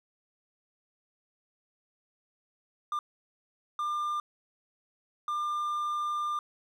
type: tone bursts at uneven times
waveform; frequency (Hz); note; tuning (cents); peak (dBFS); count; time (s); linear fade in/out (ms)
triangle; 1198; D6; +34; -27; 3; 2.92-2.99 / 3.79-4.2 / 5.28-6.39; 2
effects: none